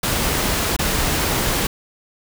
pink noise with dropouts, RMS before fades -20 dBFS, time 0.03-1.67 s, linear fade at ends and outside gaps 5 ms, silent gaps 0.765-0.789 s, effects none

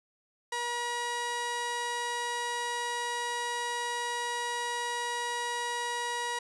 sawtooth tone pair together, 479.5 / 959 Hz, A#4 / A#5, +49 / +49 cents, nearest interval octave, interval 1200 cents, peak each -35 / -27 dBFS, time 0.52-6.39 s, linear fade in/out 5 ms, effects resampled to 24000 Hz + 10-bit

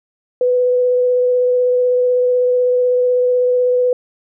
sine tone with vibrato, 497.3 Hz, B4, 12 cents sharp, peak -11 dBFS, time 0.41-3.93 s, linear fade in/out 2 ms, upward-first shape sine, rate 16 Hz, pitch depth 10 cents each way, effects none

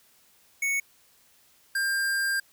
square tone pair in turn, 2217 / 1595.7 Hz, C#7 / G6, 0 / +30 cents, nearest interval tritone, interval 570 cents, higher first, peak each -25 dBFS, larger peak neither, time 0.62-0.8 / 1.75-2.4 s, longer second, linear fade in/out 5 ms, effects white hiss -61 dBFS RMS until 2.52 s

